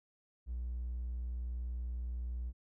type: tone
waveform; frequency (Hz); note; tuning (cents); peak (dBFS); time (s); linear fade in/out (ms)
triangle; 60.6; B1; -32; -33; 0.46-2.53; 50
effects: tanh soft clip ceiling -32 dBFS